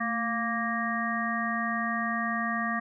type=harmonic tone with a mistuned harmonic; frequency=233.1 Hz; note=A#3; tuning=in tune; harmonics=1 / 3 / 5 / 7 / 8; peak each=-32 / -35 / -32 / -38 / -32 dBFS; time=0-2.8 s; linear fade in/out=10 ms; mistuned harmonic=1; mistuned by=-68 cents; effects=none